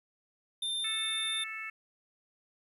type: tone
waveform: square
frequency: 3593 Hz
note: A7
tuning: 36 cents sharp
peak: -32 dBFS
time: 0.62-1.44 s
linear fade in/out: 5 ms
type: harmonic tone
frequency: 440 Hz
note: A4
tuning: in tune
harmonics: 3 / 4 / 5 / 6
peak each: -46 / -44 / -40 / -44 dBFS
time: 0.84-1.7 s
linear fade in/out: 5 ms
effects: resampled to 32000 Hz + 11-bit